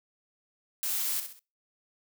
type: noise with echo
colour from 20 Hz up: blue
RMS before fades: -31 dBFS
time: 0.83-1.2 s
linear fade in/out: 0 ms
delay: 64 ms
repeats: 3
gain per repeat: -8 dB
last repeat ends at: 1.392 s
effects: noise-tail reverb RT60 0.3 s tail -24 dB re dry